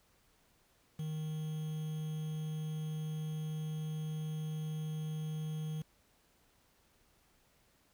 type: tone with quantisation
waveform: triangle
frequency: 155.56 Hz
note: D#3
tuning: in tune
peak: -34 dBFS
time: 0.99-5.82 s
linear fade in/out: 5 ms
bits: 9
effects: pink hiss -70 dBFS RMS until 7.93 s